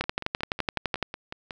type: two click trains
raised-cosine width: 0.3 ms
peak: -18 / -9 dBFS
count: 9 / 13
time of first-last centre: 0.04-1.508 / 0.01-1.027 s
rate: 5.45 / 11.8 Hz
effects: none